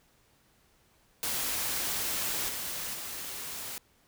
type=noise with level steps; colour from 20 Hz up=white; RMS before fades=-32 / -36 / -39 dBFS; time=1.23-3.78 s; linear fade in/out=0 ms; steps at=2.48 / 2.93 s; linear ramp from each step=20 ms; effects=pink hiss -66 dBFS RMS until 4.07 s